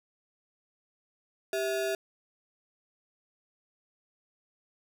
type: ring-modulated tone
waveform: square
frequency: 523.3 Hz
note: C5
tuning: in tune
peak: -26 dBFS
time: 1.53-1.95 s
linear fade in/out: 2 ms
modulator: 131 Hz
effects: none